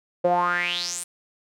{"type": "tone with band-pass filter sweep", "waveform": "sawtooth", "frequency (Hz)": 175.7, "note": "F3", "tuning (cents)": 11, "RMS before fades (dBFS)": -24, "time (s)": [0.24, 1.04], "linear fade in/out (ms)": 10, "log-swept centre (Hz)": [520, 9700], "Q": 6.8, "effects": []}